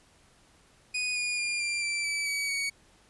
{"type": "tone with pitch steps", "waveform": "sawtooth", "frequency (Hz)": [2480, 2444, 2409, 2375, 2341, 2307, 2274, 2242], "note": ["D#7", "D#7", "D7", "D7", "D7", "D7", "C#7", "C#7"], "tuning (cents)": [-6, -32, 43, 19, -6, -31, 44, 19], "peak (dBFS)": -25, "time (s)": [0.94, 2.7], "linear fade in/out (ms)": 10, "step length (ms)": 220, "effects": ["pink hiss -61 dBFS RMS until 3.09 s", "resampled to 24000 Hz"]}